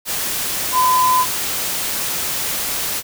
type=tone in noise; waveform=sine; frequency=1012 Hz; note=B5; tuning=42 cents sharp; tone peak=-12 dBFS; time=0.72-1.26 s; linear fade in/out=50 ms; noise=white; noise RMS=-22 dBFS; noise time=0.05-3.03 s; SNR=+7 dB; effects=none